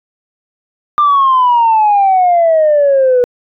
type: exponential sweep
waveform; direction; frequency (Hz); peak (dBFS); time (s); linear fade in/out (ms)
sine; down; 1200 to 486.2; -5; 0.98-3.24; 0
effects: tanh soft clip ceiling -3 dBFS